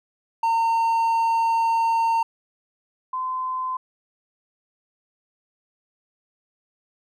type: tone pair in turn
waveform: triangle / sine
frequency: 913 / 1027.8 Hz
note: A#5 / C6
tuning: -36 / -31 cents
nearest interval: major second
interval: 205 cents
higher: second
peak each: -16 / -24 dBFS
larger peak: first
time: 0.43-2.23 / 3.13-3.77 s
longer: first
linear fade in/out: 5 ms
effects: none